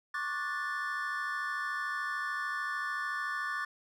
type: chord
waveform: triangle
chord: D major seventh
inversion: third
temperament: just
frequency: 1101.2 / 1174.7 / 1468.3 / 1762 Hz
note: C#6 / D6 / F#6 / A6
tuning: -12 / 0 / -14 / +2 cents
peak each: -39 / -37 / -38 / -34 dBFS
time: 0.14-3.65 s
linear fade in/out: 5 ms
effects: none